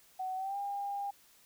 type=tone with pitch glide; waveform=sine; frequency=750 to 803.8 Hz; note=F#5 to G5; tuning=+23 to +43 cents; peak=-34 dBFS; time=0.19-1.11 s; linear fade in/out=10 ms; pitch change=+120 cents; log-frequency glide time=0.36-0.57 s; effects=white hiss -63 dBFS RMS until 1.45 s